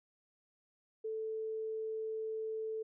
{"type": "tone", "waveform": "sine", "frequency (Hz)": 440, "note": "A4", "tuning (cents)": 0, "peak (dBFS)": -36, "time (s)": [1.04, 2.83], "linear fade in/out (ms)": 10, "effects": []}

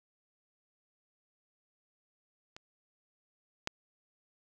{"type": "clicks", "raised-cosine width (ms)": 0.2, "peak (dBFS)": [-29, -15], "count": 2, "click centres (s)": [2.565, 3.674], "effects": []}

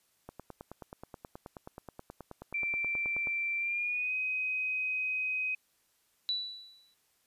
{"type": "click train", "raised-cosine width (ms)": 1, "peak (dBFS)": -29, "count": 29, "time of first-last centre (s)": [0.29, 3.272], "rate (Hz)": 9.39}
{"type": "tone with pitch glide", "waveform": "sine", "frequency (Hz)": [2349, 2518], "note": ["D7", "D#7"], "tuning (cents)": [0, 20], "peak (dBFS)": -30, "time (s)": [2.54, 5.55], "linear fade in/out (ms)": 5, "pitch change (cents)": 120, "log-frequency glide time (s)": [3.58, 4.14]}
{"type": "tone with exponential decay", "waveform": "sine", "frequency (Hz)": 3951, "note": "B7", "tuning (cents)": 0, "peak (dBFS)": -27, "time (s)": [6.29, 6.94], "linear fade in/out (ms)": 0, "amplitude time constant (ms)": 140}
{"effects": ["white hiss -72 dBFS RMS until 7.26 s", "resampled to 32000 Hz"]}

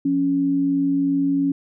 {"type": "tone pair together", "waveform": "sine", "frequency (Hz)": [175.2, 278.1], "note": ["F3", "C#4"], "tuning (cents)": [6, 6], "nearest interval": "minor sixth", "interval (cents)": 800, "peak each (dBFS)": [-28, -17], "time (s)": [0.05, 1.52], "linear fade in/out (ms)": 5, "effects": []}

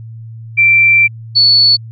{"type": "tone pair in turn", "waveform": "sine", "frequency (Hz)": [2349, 4434], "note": ["D7", "C#8"], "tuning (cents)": [0, 0], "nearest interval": "major seventh", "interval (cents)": 1100, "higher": "second", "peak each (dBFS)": -5, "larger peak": "neither", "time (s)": [[0.57, 1.08], [1.35, 1.77]], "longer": "first", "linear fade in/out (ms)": 20, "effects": ["added 113 Hz sine -27 dBFS peak until 1.91 s"]}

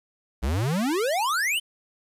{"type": "exponential sweep", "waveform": "square", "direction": "up", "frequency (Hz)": [58.7, 3163], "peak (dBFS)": -23, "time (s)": [0.42, 1.6], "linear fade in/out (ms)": 20, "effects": ["resampled to 32000 Hz", "9-bit"]}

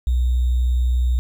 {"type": "tone with sample-and-hold", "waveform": "sine", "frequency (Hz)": 61.74, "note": "B1", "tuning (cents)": 0, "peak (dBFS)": -15, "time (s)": [0.07, 1.19], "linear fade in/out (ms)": 0, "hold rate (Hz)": 3675, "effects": []}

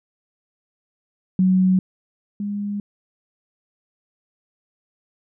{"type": "tone pair in turn", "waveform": "sine", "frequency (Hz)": [186.2, 204], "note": ["F#3", "G#3"], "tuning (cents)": [11, -31], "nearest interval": "major second", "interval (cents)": 158, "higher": "second", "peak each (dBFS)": [-13, -23], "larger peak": "first", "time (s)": [[1.39, 1.79], [2.4, 2.8]], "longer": "neither", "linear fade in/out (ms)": 2, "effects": []}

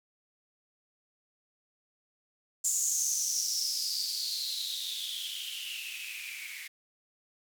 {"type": "noise with band-pass filter sweep", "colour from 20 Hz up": "violet", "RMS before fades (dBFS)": -34, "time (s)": [2.64, 6.68], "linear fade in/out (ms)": 10, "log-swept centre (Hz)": [7200, 2100], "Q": 9.1, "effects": []}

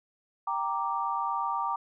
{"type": "chord", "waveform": "sine", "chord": "G minor", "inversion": "none", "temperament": "equal", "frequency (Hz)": [784, 932.3, 1174.7], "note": ["G5", "Bb5", "D6"], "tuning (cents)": [0, 0, 0], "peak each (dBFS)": [-34, -31, -31], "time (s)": [0.47, 1.76], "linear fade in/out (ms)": 5, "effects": []}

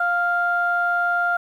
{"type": "tone pair together", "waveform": "sine", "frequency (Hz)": [701.9, 1396.9], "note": ["F5", "F6"], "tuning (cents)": [9, 0], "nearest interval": "octave", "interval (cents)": 1191, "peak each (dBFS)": [-22, -19], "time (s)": [0, 1.37], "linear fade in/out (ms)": 5, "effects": ["tanh soft clip ceiling -10 dBFS", "9-bit"]}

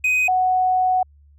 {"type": "tone pair in turn", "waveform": ["triangle", "sine"], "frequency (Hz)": [2506, 740.5], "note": ["D#7", "F#5"], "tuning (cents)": [12, 1], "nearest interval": "octave + major sixth", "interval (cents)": 2111, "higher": "first", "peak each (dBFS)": [-14, -15], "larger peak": "first", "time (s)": [[0.04, 0.28], [0.28, 1.03]], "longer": "second", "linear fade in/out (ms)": 5, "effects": ["added 72 Hz sine -48 dBFS peak until 1.38 s"]}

